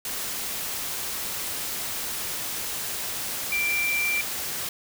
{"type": "tone in noise", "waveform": "sine", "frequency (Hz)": 2356, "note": "D7", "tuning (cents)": 5, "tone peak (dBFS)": -23, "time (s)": [3.52, 4.21], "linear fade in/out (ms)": 2, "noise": "white", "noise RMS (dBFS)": -31, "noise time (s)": [0.05, 4.69], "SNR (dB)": 5, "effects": []}